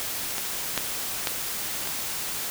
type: clicks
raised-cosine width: 0.2 ms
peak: -12 / -6 / -7 / -14 dBFS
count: 4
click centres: 0.382 / 0.777 / 1.272 / 1.874 s
effects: white hiss -31 dBFS RMS until 2.5 s